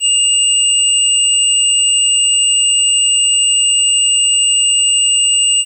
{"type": "tone pair together", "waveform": "sine", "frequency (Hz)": [2824, 7987], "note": ["F7", "B8"], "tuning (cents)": [19, 18], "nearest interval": "octave + tritone", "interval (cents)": 1799, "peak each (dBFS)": -12, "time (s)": [0, 5.65], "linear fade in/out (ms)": 50, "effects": ["8-bit"]}